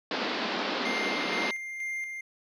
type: band-pass noise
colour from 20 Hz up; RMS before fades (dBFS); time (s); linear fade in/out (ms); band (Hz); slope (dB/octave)
pink; -31; 0.11-1.51; 2; 200 to 4900; 48
type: tone with tremolo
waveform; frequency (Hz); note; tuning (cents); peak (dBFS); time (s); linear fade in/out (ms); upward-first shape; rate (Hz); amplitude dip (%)
triangle; 2105; C7; +10; -29; 0.85-2.21; 5; square; 2.1; 40
effects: none